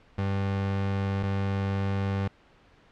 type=tone pair in turn; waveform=30% pulse; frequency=98 / 98 Hz; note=G2 / G2; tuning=0 / 0 cents; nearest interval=unison; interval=0 cents; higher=neither; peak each=-23 dBFS; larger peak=neither; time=0.18-1.23 / 1.23-2.28 s; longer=neither; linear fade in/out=5 ms; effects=pink hiss -58 dBFS RMS until 2.91 s + low-pass 3000 Hz 12 dB/octave